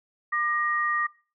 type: tone pair together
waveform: sine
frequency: 1199.3 / 1881 Hz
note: D6 / A#6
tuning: +36 / +15 cents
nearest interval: minor sixth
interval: 779 cents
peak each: -26 dBFS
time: 0.32-1.07 s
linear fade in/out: 10 ms
effects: noise-tail reverb RT60 0.4 s tail -23 dB re dry